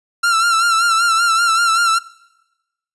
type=tone with vibrato; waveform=45% pulse; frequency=1361 Hz; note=F6; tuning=45 cents flat; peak=-12 dBFS; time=0.23-1.99 s; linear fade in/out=10 ms; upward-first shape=sine; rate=5.2 Hz; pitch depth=58 cents each way; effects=noise-tail reverb RT60 1.0 s tail -22 dB re dry + resampled to 24000 Hz